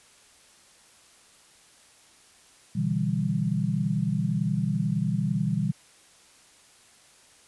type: chord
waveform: sine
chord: E minor seventh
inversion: second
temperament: equal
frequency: 123.47 / 146.83 / 164.81 / 196 Hz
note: B2 / D3 / E3 / G3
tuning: 0 / 0 / 0 / 0 cents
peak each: -30 / -30 / -28 / -28 dBFS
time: 2.75-5.72 s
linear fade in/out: 10 ms
effects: white hiss -56 dBFS RMS until 7.47 s + resampled to 24000 Hz